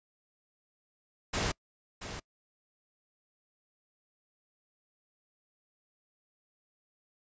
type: noise with echo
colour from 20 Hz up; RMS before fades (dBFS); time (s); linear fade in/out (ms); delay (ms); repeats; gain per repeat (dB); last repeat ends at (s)
pink; -31; 1.33-1.52; 10; 680; 1; -10; 2.2
effects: noise-tail reverb RT60 0.1 s tail -26 dB re dry + resampled to 16000 Hz